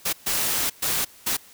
white noise bursts at uneven times, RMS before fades -24 dBFS, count 4, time 0.05-0.13 / 0.26-0.7 / 0.82-1.05 / 1.26-1.37 s, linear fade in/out 10 ms, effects white hiss -50 dBFS RMS until 1.53 s

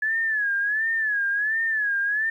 sine tone with vibrato, 1707 Hz, G#6, 47 cents sharp, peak -21 dBFS, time 0.02-2.3 s, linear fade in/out 5 ms, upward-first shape sine, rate 1.4 Hz, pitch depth 110 cents each way, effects 10-bit

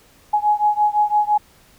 sine beating tone pair, 836 / 841.9 Hz, G#5 / G#5, +11 / +23 cents, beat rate 5.9 Hz, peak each -17 / -18 dBFS, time 0.33-1.38 s, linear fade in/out 10 ms, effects pink hiss -52 dBFS RMS until 1.78 s

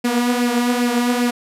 sawtooth tone with flanger, 242.5 Hz, B3, 31 cents flat, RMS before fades -18 dBFS, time 0.04-1.31 s, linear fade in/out 10 ms, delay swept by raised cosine 0.39 to 5.19 ms, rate 2.5 Hz, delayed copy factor +0.55, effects resampled to 32000 Hz

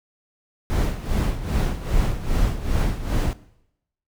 brown noise with tremolo, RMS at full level -19 dBFS, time 0.7-3.33 s, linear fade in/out 0 ms, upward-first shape sine, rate 2.5 Hz, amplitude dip 75%, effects noise-tail reverb RT60 0.8 s tail -19 dB re dry

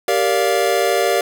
square chord, G minor seventh, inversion none, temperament equal with one note detuned, 392 / 466.2 / 578.2 / 698.5 Hz, G4 / Bb4 / D5 / F5, 0 / 0 / -27 / 0 cents, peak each -21 dBFS, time 0.08-1.21 s, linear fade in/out 2 ms, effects none

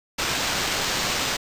violet noise with sample-and-hold, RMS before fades -25 dBFS, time 0.18-1.37 s, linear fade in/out 10 ms, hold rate 11025 Hz, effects resampled to 32000 Hz

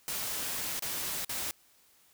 white noise with dropouts, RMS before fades -35 dBFS, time 0.08-1.51 s, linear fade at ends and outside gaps 0 ms, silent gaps 0.794-0.823 / 1.247-1.294 s, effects white hiss -64 dBFS RMS until 2.13 s

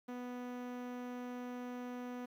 sawtooth tone with low-pass filter, 246.9 Hz, B3, in tune, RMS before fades -44 dBFS, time 0.08-2.26 s, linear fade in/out 10 ms, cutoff 2200 Hz, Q 0.56, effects 11-bit

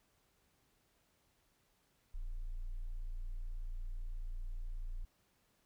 sine tone, 29.14 Hz, A#0, in tune, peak -36 dBFS, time 2.14-5.05 s, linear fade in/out 10 ms, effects tanh soft clip ceiling -37 dBFS + pink hiss -75 dBFS RMS until 5.65 s

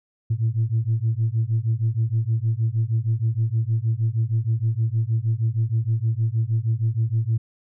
sine beating tone pair, 109.7 / 116.1 Hz, A2 / A#2, -5 / -7 cents, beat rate 6.4 Hz, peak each -21 dBFS, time 0.3-7.38 s, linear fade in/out 10 ms, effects tanh soft clip ceiling -14 dBFS

